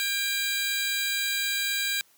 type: tone cluster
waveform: sawtooth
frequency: 1606 / 2387 / 3919 Hz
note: G6 / D7 / B7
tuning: +41 / +28 / -14 cents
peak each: -27 dBFS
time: 0-2.01 s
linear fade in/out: 0 ms
effects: white hiss -61 dBFS RMS until 2.17 s + high-pass 150 Hz 12 dB/octave